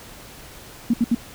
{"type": "tone bursts", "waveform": "sine", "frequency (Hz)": 234.9, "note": "A#3", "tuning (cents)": 13, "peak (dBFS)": -14, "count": 3, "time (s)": [0.9, 1.149], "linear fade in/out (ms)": 5, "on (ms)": 37, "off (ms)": 69, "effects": ["pink hiss -42 dBFS RMS until 1.34 s"]}